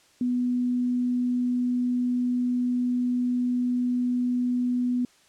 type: tone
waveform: sine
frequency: 246.9 Hz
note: B3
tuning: in tune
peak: -22 dBFS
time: 0.21-5.05 s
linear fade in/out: 2 ms
effects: white hiss -59 dBFS RMS until 5.28 s + low-pass 8000 Hz 12 dB/octave